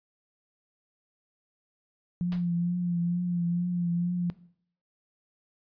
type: tone with vibrato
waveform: sine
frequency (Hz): 174.61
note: F3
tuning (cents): 0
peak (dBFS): -25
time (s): 2.21-4.3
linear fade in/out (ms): 0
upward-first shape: triangle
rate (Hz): 2.2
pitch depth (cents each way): 37
type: noise with exponential decay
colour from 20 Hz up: pink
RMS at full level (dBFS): -38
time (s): 2.32-2.48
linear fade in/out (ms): 0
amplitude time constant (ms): 33
effects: noise-tail reverb RT60 0.6 s tail -18 dB re dry + resampled to 11025 Hz

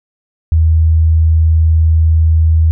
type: tone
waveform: sine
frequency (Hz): 80.3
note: E2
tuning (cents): -45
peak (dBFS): -6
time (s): 0.52-2.71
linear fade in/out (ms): 0
effects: none

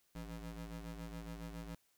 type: ring-modulated tone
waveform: 30% pulse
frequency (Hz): 111.6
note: A2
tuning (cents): +25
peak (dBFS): -39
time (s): 0.15-1.75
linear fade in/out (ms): 5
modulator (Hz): 59.4
effects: white hiss -75 dBFS RMS until 1.97 s

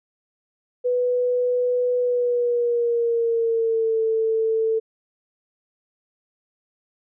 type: tone with pitch glide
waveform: sine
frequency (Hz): 494.1 to 445.3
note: B4 to A4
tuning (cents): +1 to +21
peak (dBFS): -18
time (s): 0.84-4.8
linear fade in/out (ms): 20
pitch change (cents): -180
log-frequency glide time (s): 1.98-4.01
effects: none

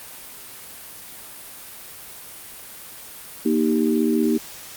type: chord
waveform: sine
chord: Eb major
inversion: second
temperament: equal with one note detuned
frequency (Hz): 235.5 / 311.1 / 392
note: Bb3 / Eb4 / G4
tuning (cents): +18 / 0 / 0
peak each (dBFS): -20 / -21 / -23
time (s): 3.45-4.38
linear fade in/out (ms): 10
effects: white hiss -39 dBFS RMS until 4.76 s + Opus 32 kbps

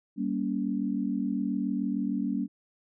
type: chord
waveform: sine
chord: G diminished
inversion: none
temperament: just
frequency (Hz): 196 / 235.2 / 282.2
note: G3 / Bb3 / Db4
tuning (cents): 0 / +16 / +31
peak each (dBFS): -31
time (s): 0.16-2.48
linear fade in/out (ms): 50
effects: none

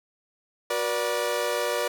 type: chord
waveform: sawtooth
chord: B minor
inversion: second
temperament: equal with one note detuned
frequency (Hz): 370 / 481.5 / 587.3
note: F#4 / B4 / D5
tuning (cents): 0 / -44 / 0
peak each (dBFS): -30 / -24 / -24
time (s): 0.7-1.88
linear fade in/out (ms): 5
effects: none

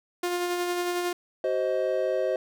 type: tone with tremolo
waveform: sawtooth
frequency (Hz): 353.3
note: F4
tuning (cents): +20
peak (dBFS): -21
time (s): 0.23-1.13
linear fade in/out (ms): 5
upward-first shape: sine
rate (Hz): 11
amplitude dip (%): 30
type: chord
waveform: triangle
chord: C diminished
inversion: second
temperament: just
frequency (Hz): 376.7 / 523.3 / 627.9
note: Gb4 / C5 / Eb5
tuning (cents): +31 / 0 / +16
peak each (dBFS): -28 / -25 / -26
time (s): 1.44-2.36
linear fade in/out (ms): 2
effects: none

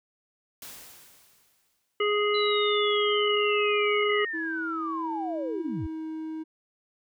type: noise with exponential decay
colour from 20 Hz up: white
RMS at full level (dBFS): -41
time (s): 0.62-2.05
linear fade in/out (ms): 2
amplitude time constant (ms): 310
type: harmonic tone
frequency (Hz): 416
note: G#4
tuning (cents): +3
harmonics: 1 / 3 / 5 / 7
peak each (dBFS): -24 / -29 / -31 / -32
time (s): 2-4.25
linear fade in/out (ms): 5
type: linear sweep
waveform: sine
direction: down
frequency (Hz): 4016 to 56.9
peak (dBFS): -30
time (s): 2.34-5.87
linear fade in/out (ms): 10
type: tone with pitch glide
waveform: triangle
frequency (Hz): 324.3 to 316.7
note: E4 to D#4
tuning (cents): -28 to +31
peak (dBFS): -30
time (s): 4.33-6.44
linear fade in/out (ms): 20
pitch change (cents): -41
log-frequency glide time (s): 5.4-6.07
effects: none

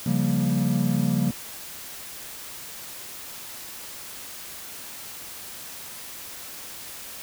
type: chord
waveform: triangle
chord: G half-diminished seventh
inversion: second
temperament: equal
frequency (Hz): 138.59 / 174.61 / 196 / 233.1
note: Db3 / F3 / G3 / Bb3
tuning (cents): 0 / 0 / 0 / 0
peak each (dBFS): -24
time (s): 0.06-1.31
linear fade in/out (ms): 5
effects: white hiss -39 dBFS RMS until 7.22 s

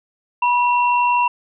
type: tone pair together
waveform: sine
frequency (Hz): 974.1 / 2722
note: B5 / F7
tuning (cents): -24 / -45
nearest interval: octave + tritone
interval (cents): 1779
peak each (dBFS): -14 / -22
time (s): 0.42-1.28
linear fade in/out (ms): 5
effects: none

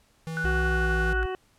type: tone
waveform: square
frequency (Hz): 162.2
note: E3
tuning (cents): -28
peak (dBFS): -32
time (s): 0.27-1.13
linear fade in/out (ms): 0
type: tone with vibrato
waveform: sine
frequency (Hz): 1480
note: F#6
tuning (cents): 0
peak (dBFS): -27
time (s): 0.37-1.23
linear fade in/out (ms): 0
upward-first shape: triangle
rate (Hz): 20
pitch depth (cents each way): 13
type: tone with pitch glide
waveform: sine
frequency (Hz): 63.5 to 55.92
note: B1 to A1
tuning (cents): +49 to +29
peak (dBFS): -25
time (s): 0.44-1.26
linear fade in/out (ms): 5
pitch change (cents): -220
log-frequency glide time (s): 0.62-1.11
type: harmonic tone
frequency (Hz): 372.9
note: F#4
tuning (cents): +14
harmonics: 1 / 2 / 3 / 4 / 5 / 7 / 8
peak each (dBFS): -30 / -36 / -40 / -42 / -44 / -47 / -48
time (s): 0.45-1.35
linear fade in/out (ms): 0
effects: pink hiss -63 dBFS RMS until 1.58 s + low-pass 12000 Hz 12 dB/octave

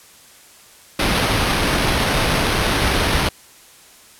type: noise with sample-and-hold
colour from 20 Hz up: pink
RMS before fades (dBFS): -18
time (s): 0.99-3.29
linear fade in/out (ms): 5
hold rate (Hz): 7350
effects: white hiss -46 dBFS RMS until 4.19 s + low-pass 12000 Hz 12 dB/octave

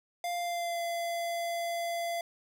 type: tone with pitch glide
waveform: square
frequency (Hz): 698.5 to 682.5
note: F5 to F5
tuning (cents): 0 to -40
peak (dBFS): -32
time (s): 0.24-2.21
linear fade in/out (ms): 2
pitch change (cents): -40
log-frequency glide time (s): 0.37-0.82
effects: none

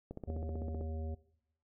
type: click train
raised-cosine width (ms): 2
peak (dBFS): -29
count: 12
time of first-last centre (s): 0.11-0.811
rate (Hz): 15.7
type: harmonic tone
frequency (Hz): 79.3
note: D#2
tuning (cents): +33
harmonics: 1 / 3 / 5 / 7 / 9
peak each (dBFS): -37 / -48 / -51 / -51 / -56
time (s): 0.27-1.15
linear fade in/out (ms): 10
effects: noise-tail reverb RT60 0.8 s tail -19 dB re dry

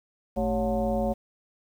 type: tone with frequency modulation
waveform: sine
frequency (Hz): 388.5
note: G4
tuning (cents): -16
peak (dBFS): -23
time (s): 0.36-1.14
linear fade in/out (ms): 20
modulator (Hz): 168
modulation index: 2
effects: 9-bit

